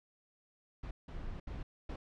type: noise bursts at uneven times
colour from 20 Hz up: brown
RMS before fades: -42 dBFS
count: 4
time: 0.83-0.91 / 1.08-1.4 / 1.47-1.63 / 1.89-1.96 s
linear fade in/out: 5 ms
effects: low-pass 4000 Hz 12 dB/octave

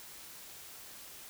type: silence
effects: white hiss -50 dBFS RMS until 1.29 s

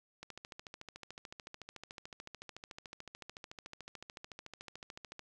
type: click train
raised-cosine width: 0.2 ms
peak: -29 dBFS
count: 69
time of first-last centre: 0.23-5.194 s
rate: 13.7 Hz
effects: none

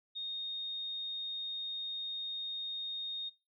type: tone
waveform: sine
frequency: 3700 Hz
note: A#7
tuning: 14 cents flat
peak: -37 dBFS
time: 0.15-3.3 s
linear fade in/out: 20 ms
effects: noise-tail reverb RT60 0.3 s tail -24 dB re dry

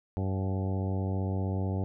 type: harmonic tone with a mistuned harmonic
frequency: 95.5 Hz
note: G2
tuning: 45 cents flat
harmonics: 1 / 2 / 3 / 4 / 5 / 6 / 7 / 8 / 9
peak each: -29 / -35 / -39 / -41 / -43 / -45 / -46 / -47 / -48 dBFS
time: 0.17-1.84 s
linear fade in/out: 0 ms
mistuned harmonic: 7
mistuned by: +32 cents
effects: none

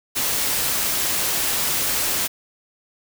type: noise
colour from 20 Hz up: white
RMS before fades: -22 dBFS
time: 0.15-2.28 s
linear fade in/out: 20 ms
effects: none

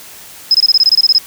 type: tone bursts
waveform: sine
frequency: 5110 Hz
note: D#8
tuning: 45 cents sharp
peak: -5 dBFS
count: 12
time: 0.51-1.183 s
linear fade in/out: 2 ms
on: 35 ms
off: 23 ms
effects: white hiss -35 dBFS RMS until 1.26 s

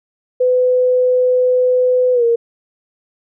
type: tone with pitch glide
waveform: sine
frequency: 503 to 466.6 Hz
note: B4 to A#4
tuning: +32 to +2 cents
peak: -10 dBFS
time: 0.4-2.36 s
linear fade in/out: 10 ms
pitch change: -130 cents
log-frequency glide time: 2.13-2.24 s
effects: none

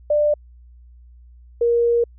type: tone pair in turn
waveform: sine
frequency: 594 / 471.5 Hz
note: D5 / A#4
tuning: +20 / +20 cents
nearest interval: major third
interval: 400 cents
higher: first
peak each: -14 / -14 dBFS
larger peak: neither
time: 0.1-0.34 / 1.61-2.04 s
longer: second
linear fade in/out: 5 ms
effects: added 60 Hz sine -43 dBFS peak until 2.18 s

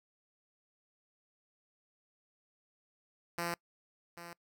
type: tone with echo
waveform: 5% pulse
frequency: 171.4 Hz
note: F3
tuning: 32 cents flat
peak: -23 dBFS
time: 3.38-3.54 s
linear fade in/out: 2 ms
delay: 790 ms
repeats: 1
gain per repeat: -12 dB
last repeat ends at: 4.33 s
effects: noise-tail reverb RT60 0.1 s tail -25 dB re dry

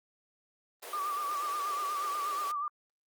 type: high-pass noise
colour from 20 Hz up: pink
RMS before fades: -44 dBFS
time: 0.82-2.52 s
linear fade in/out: 10 ms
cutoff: 360 Hz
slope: 48 dB/octave
type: tone with vibrato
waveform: sine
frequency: 1174.7 Hz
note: D6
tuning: in tune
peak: -31 dBFS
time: 0.93-2.68 s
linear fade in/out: 2 ms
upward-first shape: sine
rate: 8.3 Hz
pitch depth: 59 cents each way
effects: Opus 24 kbps

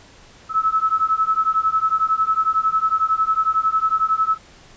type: beating tone pair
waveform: sine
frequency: 1296 / 1307 Hz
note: E6 / E6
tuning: -30 / -15 cents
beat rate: 11 Hz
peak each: -19 dBFS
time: 0.49-4.38 s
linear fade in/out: 50 ms
effects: pink hiss -47 dBFS RMS until 4.76 s + resampled to 16000 Hz

